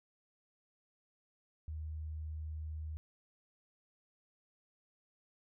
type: tone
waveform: sine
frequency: 77.78 Hz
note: D#2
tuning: in tune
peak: -39 dBFS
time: 1.68-2.97 s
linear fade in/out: 0 ms
effects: none